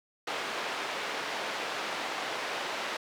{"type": "band-pass noise", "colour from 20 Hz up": "pink", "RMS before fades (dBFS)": -35, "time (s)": [0.27, 2.97], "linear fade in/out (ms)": 5, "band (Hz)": [530, 3700], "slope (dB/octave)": 12, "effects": []}